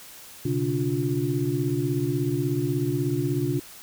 sine tone cluster, 124.9 / 141.3 / 290.9 / 354.3 Hz, B2 / C#3 / D4 / F4, +20 / +34 / -16 / +25 cents, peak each -28 dBFS, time 0.45-3.6 s, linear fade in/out 5 ms, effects white hiss -45 dBFS RMS until 3.82 s

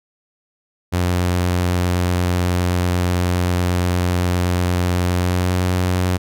sawtooth tone with pitch glide, 89.2 to 90.92 Hz, F2 to F#2, +37 to -30 cents, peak -12 dBFS, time 0.92-6.18 s, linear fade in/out 20 ms, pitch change +33 cents, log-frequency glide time 5.11-5.56 s, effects none

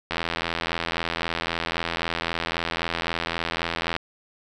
click train, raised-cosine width 0.3 ms, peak -9 dBFS, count 324, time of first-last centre 0.11-3.964 s, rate 83.8 Hz, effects none

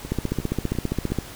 two click trains, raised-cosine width 3 ms, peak -10 / -20 dBFS, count 17 / 4, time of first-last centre 0.12-1.187 / 0.05-1.103 s, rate 15 / 2.85 Hz, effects pink hiss -40 dBFS RMS until 1.35 s

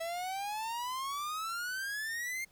45% pulse exponential sweep, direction up, 653 to 2136 Hz, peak -35 dBFS, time 0-2.45 s, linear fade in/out 10 ms, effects pink hiss -66 dBFS RMS until 2.51 s

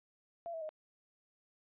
sine tone with pitch steps, 680 / 650 / 621.4 Hz, F5 / E5 / D#5, -46 / -24 / -2 cents, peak -39 dBFS, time 0.46-0.691 s, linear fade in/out 0 ms, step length 77 ms, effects resampled to 8000 Hz

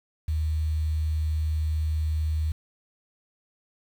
sine tone with quantisation, 77.78 Hz, D#2, in tune, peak -23 dBFS, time 0.28-2.52 s, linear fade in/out 5 ms, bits 8, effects none

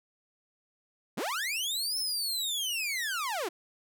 sawtooth linear two-way sweep, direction up then down, 133.6 to 5330 to 310.6 Hz, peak -27 dBFS, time 1.17-3.49 s, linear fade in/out 10 ms, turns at 1.98 s, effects none

